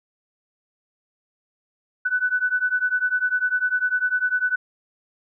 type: beating tone pair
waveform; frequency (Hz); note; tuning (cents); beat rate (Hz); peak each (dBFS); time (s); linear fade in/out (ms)
sine; 1488 / 1498; F#6 / F#6; +9 / +21; 10; -23 / -22; 2.05-4.56; 10
effects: none